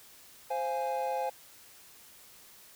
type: chord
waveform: triangle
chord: F minor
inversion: second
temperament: equal with one note detuned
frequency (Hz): 523.3 / 693.2 / 830.6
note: C5 / F5 / Ab5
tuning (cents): 0 / -13 / 0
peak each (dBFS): -32 / -35 / -31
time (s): 0.5-1.3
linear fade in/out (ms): 10
effects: white hiss -55 dBFS RMS until 2.75 s